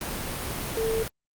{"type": "tone in noise", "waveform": "sine", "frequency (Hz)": 447.5, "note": "A4", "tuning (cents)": 29, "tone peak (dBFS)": -24, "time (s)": [0.77, 1.03], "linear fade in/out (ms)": 2, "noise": "pink", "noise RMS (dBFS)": -32, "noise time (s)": [0.01, 1.08], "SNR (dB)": 5, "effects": ["Opus 32 kbps"]}